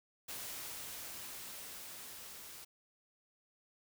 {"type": "noise with level ramp", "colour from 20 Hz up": "white", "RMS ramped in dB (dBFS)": [-44, -51], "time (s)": [0.28, 2.65], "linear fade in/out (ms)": 10, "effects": []}